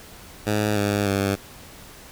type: tone with pitch steps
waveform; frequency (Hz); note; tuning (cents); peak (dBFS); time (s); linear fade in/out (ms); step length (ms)
10% pulse; 105.6 / 102.06 / 98.64; G#2 / G#2 / G2; +29 / -30 / +11; -12; 0.46-1.36; 20; 300
effects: pink hiss -44 dBFS RMS until 2.11 s